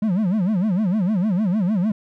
triangle tone with vibrato, 196 Hz, G3, in tune, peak -15 dBFS, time 0.02-1.92 s, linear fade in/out 5 ms, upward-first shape sine, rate 6.6 Hz, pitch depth 230 cents each way, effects none

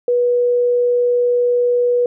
sine tone, 487 Hz, B4, 24 cents flat, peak -12 dBFS, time 0.08-2.06 s, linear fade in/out 2 ms, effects none

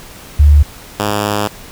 sine / 5% pulse tone pair in turn, 73.42 / 103.83 Hz, D2 / G#2, 0 / 0 cents, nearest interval tritone, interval 600 cents, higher second, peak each -3 dBFS, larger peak neither, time 0.39-0.63 / 0.99-1.48 s, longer second, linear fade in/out 10 ms, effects pink hiss -35 dBFS RMS until 1.71 s

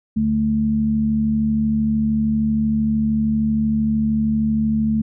harmonic tone, 73 Hz, D2, 10 cents flat, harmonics 1 / 2 / 3, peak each -28 / -28 / -16 dBFS, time 0.16-5.02 s, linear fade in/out 10 ms, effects none

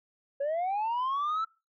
sine linear sweep, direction up, 545 to 1336 Hz, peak -25 dBFS, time 0.4-1.45 s, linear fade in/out 10 ms, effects noise-tail reverb RT60 0.3 s tail -25 dB re dry + tanh soft clip ceiling -26 dBFS

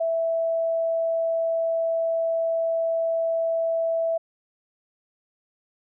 sine tone, 659 Hz, E5, 1 cent flat, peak -21 dBFS, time 0-4.18 s, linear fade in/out 10 ms, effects none

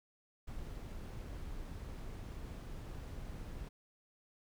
brown noise, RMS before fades -45 dBFS, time 0.47-3.69 s, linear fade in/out 10 ms, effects none

